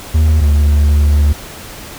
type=tone pair in turn; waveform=triangle; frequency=77.78 / 73.41 Hz; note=D#2 / D2; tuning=0 / 0 cents; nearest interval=minor second; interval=100 cents; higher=first; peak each=-5 dBFS; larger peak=neither; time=0.14-0.41 / 0.41-1.33 s; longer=second; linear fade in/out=10 ms; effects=pink hiss -31 dBFS RMS until 1.98 s